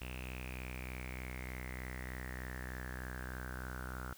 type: tone with low-pass filter sweep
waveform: sawtooth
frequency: 63.3 Hz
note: B1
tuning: 43 cents sharp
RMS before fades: -44 dBFS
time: 0.01-4.13 s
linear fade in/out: 0 ms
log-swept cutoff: 2700 to 1400 Hz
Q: 8.8
effects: white hiss -59 dBFS RMS until 4.17 s